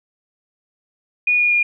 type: tone with pitch steps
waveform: sine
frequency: 2455 / 2438 / 2421 Hz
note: D#7 / D#7 / D#7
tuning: -24 / -36 / -48 cents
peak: -13 dBFS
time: 1.27-1.63 s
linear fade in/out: 5 ms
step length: 120 ms
effects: none